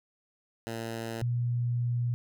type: tone pair in turn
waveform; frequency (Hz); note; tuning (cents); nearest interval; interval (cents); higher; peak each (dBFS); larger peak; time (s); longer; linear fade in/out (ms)
10% pulse / sine; 114.2 / 120.56; A#2 / B2; -35 / -41; minor second; 94; second; -26; neither; 0.67-1.22 / 1.22-2.14; second; 0
effects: none